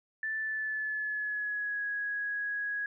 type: tone with pitch glide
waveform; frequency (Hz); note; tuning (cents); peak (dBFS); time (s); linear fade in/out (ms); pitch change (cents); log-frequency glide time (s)
sine; 1760 to 1663.1; A6 to G#6; 0 to +2; -31; 0.23-2.86; 2; -98; 0.38-1.83
effects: none